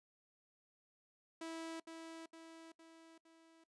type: tone with echo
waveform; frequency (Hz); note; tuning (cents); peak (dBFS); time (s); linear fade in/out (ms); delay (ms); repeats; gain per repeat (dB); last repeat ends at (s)
sawtooth; 326.9; E4; -14; -40; 1.41-1.8; 5; 460; 4; -5; 3.64
effects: noise-tail reverb RT60 0.1 s tail -21 dB re dry + resampled to 22050 Hz